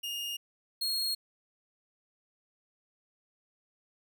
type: tone pair in turn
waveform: 40% pulse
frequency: 2840 / 4281 Hz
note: F7 / C8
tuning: +28 / +39 cents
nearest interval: perfect fifth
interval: 711 cents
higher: second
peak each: -33 / -28 dBFS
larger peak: second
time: 0.03-0.37 / 0.81-1.15 s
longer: neither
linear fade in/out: 10 ms
effects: none